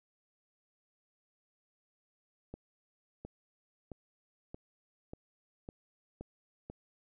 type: accelerating click train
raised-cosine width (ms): 2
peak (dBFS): -30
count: 8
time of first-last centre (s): 2.54-6.7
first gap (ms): 710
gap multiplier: 0.94
effects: none